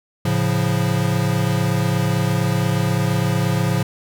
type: chord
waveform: square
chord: A augmented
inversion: none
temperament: equal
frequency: 110 / 138.59 / 174.61 Hz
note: A2 / C#3 / E#3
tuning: 0 / 0 / 0 cents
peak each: -22 dBFS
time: 0.25-3.83 s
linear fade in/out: 5 ms
effects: none